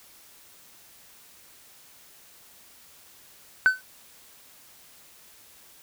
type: tone with exponential decay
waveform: triangle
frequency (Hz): 1517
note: F#6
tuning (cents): +43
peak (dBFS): -8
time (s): 3.66-3.81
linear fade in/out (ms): 0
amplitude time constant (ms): 31
effects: tanh soft clip ceiling -10 dBFS + white hiss -53 dBFS RMS until 5.82 s